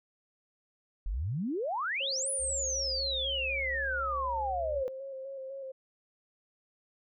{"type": "exponential two-way sweep", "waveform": "sine", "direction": "up then down", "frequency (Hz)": [38.89, 10090, 496.2], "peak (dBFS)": -30, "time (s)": [1.06, 4.88], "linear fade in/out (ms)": 0, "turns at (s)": 2.3}
{"type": "tone with vibrato", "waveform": "sine", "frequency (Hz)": 537, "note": "C5", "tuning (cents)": 45, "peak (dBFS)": -38, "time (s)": [2, 5.72], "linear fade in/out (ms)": 10, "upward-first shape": "square", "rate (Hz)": 4, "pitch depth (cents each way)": 28}
{"type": "tone", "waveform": "sine", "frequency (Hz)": 65.41, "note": "C2", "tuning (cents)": 0, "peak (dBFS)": -40, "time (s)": [2.38, 4.84], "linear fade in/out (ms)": 50}
{"effects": []}